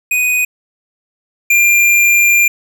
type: tone pair in turn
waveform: square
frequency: 2489 / 2392 Hz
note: D#7 / D7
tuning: 0 / +31 cents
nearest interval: minor second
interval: 69 cents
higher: first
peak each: -12 / -8 dBFS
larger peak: second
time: 0.11-0.45 / 1.5-2.48 s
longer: second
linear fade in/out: 5 ms
effects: none